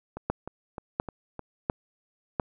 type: two click trains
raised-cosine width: 1 ms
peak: -11 / -22 dBFS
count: 4 / 6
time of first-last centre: 0.3-2.398 / 0.17-1.699 s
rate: 1.43 / 3.27 Hz
effects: none